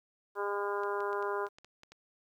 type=harmonic tone; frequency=202.6 Hz; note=G#3; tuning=43 cents flat; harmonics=2 / 3 / 4 / 5 / 6 / 7 / 8; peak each=-34 / -42 / -42 / -37 / -43 / -41 / -49 dBFS; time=0.35-1.49 s; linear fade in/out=50 ms
type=clicks; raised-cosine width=0.2 ms; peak=-35 dBFS; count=9; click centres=0.835 / 1.005 / 1.13 / 1.226 / 1.467 / 1.585 / 1.646 / 1.834 / 1.92 s
effects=11-bit